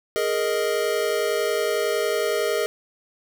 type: chord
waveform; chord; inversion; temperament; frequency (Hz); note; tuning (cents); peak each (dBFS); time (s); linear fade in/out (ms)
square; Ab suspended second; none; equal; 415.3 / 466.2 / 622.3; Ab4 / Bb4 / Eb5; 0 / 0 / 0; -26 / -26 / -27; 0.16-2.66; 0
effects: none